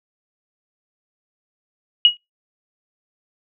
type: tone with exponential decay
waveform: sine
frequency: 2900 Hz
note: F#7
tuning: 35 cents flat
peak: -4 dBFS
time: 2.05-2.17 s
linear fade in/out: 1 ms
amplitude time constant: 24 ms
effects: noise-tail reverb RT60 0.2 s tail -25 dB re dry